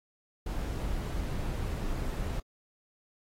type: noise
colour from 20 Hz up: brown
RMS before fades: -33 dBFS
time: 0.46-2.4 s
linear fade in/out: 5 ms
effects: AAC 48 kbps